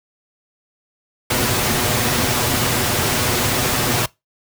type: noise with comb filter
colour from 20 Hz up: pink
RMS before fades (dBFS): -18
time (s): 1.3-4.06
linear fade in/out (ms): 5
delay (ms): 8.2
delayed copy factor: +0.5
effects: noise-tail reverb RT60 0.2 s tail -22 dB re dry + high-pass 60 Hz 12 dB/octave